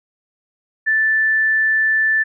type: tone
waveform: sine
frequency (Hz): 1760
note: A6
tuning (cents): 0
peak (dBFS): -13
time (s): 0.86-2.24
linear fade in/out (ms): 20
effects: none